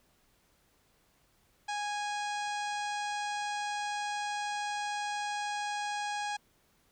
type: harmonic tone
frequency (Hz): 827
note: G#5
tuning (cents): -8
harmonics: 1 / 2 / 3 / 4 / 5 / 6 / 7 / 8 / 9 / 10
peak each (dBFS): -34 / -40 / -44 / -46 / -48 / -50 / -51 / -52 / -53 / -54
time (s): 1.68-6.37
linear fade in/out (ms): 10
effects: pink hiss -69 dBFS RMS until 6.91 s